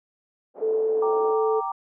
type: band-pass noise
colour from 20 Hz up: white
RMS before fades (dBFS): -39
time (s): 0.54-1.37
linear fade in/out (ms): 50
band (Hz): 340 to 630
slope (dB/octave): 24
type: tone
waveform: sine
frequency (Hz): 440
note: A4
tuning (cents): 0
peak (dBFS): -20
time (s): 0.61-1.61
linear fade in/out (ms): 20
type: chord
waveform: sine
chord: G minor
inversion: none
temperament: equal with one note detuned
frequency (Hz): 779.9 / 932.3 / 1174.7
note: G5 / Bb5 / D6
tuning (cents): -9 / 0 / 0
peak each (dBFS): -30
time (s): 1.02-1.72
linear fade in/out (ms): 5
effects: none